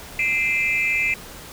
sine tone cluster, 2076 / 2373 / 2598 Hz, C7 / D7 / E7, -14 / +17 / -26 cents, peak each -22 dBFS, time 0.19-1.14 s, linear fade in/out 2 ms, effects tanh soft clip ceiling -12 dBFS + pink hiss -39 dBFS RMS until 1.52 s

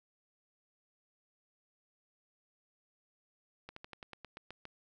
slowing click train, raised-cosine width 0.3 ms, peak -30 dBFS, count 10, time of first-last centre 3.69-4.654 s, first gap 74 ms, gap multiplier 1.09, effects none

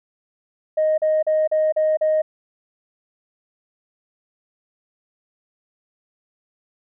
sine tone bursts, 622.3 Hz, D#5, in tune, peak -14 dBFS, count 6, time 0.77-2.22 s, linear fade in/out 10 ms, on 210 ms, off 38 ms, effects tanh soft clip ceiling -12 dBFS

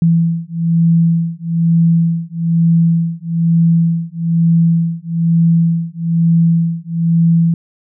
sine beating tone pair, 166.2 / 167.3 Hz, E3 / E3, +15 / +26 cents, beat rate 1.1 Hz, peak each -13 dBFS, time 0.02-7.54 s, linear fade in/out 2 ms, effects none

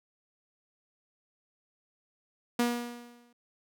sawtooth tone with exponential decay, 239.8 Hz, A#3, 49 cents sharp, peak -19 dBFS, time 2.59-3.33 s, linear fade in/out 5 ms, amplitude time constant 160 ms, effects none

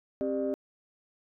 sine tone cluster, 266 / 397.7 / 598 Hz, C4 / G4 / D5, +29 / +25 / +31 cents, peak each -31 dBFS, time 0.21-0.54 s, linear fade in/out 0 ms, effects tanh soft clip ceiling -21 dBFS

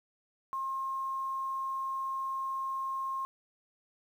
sine tone with quantisation, 1069 Hz, C6, 37 cents sharp, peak -32 dBFS, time 0.53-3.25 s, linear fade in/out 0 ms, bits 10, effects none

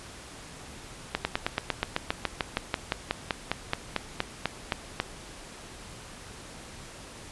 slowing click train, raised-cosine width 0.3 ms, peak -9 dBFS, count 23, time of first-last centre 1.15-5.001 s, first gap 100 ms, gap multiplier 1.05, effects pink hiss -45 dBFS RMS until 7.31 s + resampled to 24000 Hz

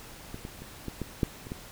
clicks, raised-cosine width 3 ms, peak -25 / -24 / -30 / -21 / -19 / -11 / -29 / -21 dBFS, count 8, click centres 0.344 / 0.451 / 0.62 / 0.883 / 1.017 / 1.232 / 1.469 / 1.519 s, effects pink hiss -47 dBFS RMS until 1.71 s

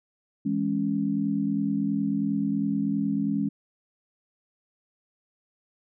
sine chord, C# minor, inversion first, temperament equal, 164.81 / 207.7 / 277.2 Hz, E3 / G#3 / C#4, 0 / 0 / 0 cents, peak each -32 / -26 / -27 dBFS, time 0.45-3.49 s, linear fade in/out 10 ms, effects none

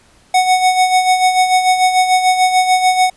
square tone with tremolo, 740 Hz, F#5, in tune, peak -8 dBFS, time 0.34-3.1 s, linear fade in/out 5 ms, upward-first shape sine, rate 6.8 Hz, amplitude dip 60%, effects pink hiss -50 dBFS RMS until 3.16 s + resampled to 24000 Hz

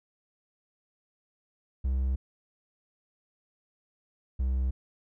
triangle tone pair in turn, 65.41 / 64.51 Hz, C2 / C2, 0 / -24 cents, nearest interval unison, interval 24 cents, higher first, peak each -23 dBFS, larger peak neither, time 1.84-2.16 / 4.39-4.71 s, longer neither, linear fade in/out 10 ms, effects none

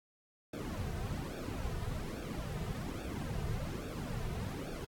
brown noise with flanger, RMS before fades -39 dBFS, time 0.53-4.85 s, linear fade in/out 5 ms, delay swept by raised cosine 0.98 to 3.68 ms, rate 1.2 Hz, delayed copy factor -0.8, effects AAC 64 kbps

